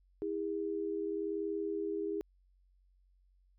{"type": "tone pair together", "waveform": "sine", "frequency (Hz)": [324.5, 405.5], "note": ["E4", "G#4"], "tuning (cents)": [-27, -41], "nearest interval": "major third", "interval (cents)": 386, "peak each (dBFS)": [-38, -35], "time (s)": [0.22, 2.21], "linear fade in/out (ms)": 0, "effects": ["added 46 Hz sine -65 dBFS peak until 3.58 s"]}